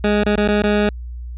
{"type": "tone with dropouts", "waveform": "20% pulse", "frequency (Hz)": 207.7, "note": "G#3", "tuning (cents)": 0, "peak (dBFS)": -9, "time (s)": [0.04, 0.89], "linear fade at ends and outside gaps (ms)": 2, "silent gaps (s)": [[0.235, 0.262], [0.358, 0.377], [0.478, 0.486], [0.622, 0.637]], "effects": ["added 60 Hz sine -27 dBFS peak until 1.37 s", "resampled to 8000 Hz"]}